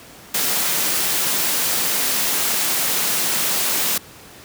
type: high-pass noise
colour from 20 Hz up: white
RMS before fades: -20 dBFS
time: 0.34-3.98 s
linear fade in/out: 5 ms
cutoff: 140 Hz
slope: 48 dB/octave
effects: pink hiss -42 dBFS RMS until 4.44 s + high-pass 80 Hz 12 dB/octave